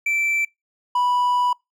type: tone pair in turn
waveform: triangle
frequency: 2333 / 984.3 Hz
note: D7 / B5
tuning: -12 / -6 cents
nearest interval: octave + minor third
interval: 1494 cents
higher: first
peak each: -17 / -15 dBFS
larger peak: second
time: 0.06-0.45 / 0.95-1.53 s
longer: second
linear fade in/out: 5 ms
effects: noise-tail reverb RT60 0.2 s tail -26 dB re dry